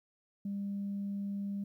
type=tone; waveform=sine; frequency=200 Hz; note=G3; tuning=35 cents sharp; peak=-33 dBFS; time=0.45-1.64 s; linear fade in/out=5 ms; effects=tanh soft clip ceiling -30 dBFS + 12-bit